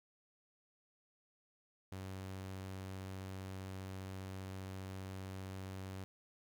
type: tone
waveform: sawtooth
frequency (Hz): 95.1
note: F#2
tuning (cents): +48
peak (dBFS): -40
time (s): 1.92-6.04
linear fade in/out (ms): 0
effects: 12-bit